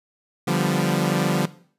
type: chord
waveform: sawtooth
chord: G dominant seventh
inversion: second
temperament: equal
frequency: 146.83 / 174.61 / 196 / 246.9 Hz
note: D3 / F3 / G3 / B3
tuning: 0 / 0 / 0 / 0 cents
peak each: -20 / -19 / -22 / -25 dBFS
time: 0.47-1.46 s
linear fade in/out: 10 ms
effects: noise-tail reverb RT60 0.5 s tail -17 dB re dry + resampled to 32000 Hz